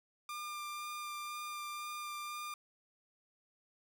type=tone with vibrato; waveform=sawtooth; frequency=1197 Hz; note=D6; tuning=33 cents sharp; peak=-37 dBFS; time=0.29-2.54 s; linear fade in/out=2 ms; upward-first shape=sine; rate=2 Hz; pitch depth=11 cents each way; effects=none